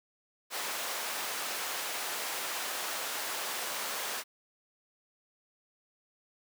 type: high-pass noise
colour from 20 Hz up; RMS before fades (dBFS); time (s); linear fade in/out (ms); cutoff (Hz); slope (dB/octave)
pink; -36; 0.5-4.24; 50; 670; 12
effects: none